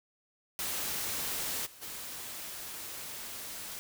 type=noise with level steps; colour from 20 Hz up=white; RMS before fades=-35 / -53 / -42 dBFS; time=0.59-3.79 s; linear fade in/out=0 ms; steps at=1.65 / 1.81 s; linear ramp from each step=20 ms; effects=none